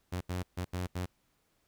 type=tone bursts at uneven times; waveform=sawtooth; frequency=90.4 Hz; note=F#2; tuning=40 cents flat; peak=-29 dBFS; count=5; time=0.12-0.21 / 0.29-0.43 / 0.57-0.65 / 0.73-0.87 / 0.95-1.06 s; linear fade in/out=10 ms; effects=pink hiss -74 dBFS RMS until 1.67 s